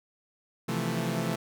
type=chord; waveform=sawtooth; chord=F major seventh; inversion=second; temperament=equal; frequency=130.81 / 164.81 / 174.61 / 220 Hz; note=C3 / E3 / F3 / A3; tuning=0 / 0 / 0 / 0 cents; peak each=-30 / -29 / -31 / -29 dBFS; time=0.68-1.36 s; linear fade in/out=10 ms; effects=none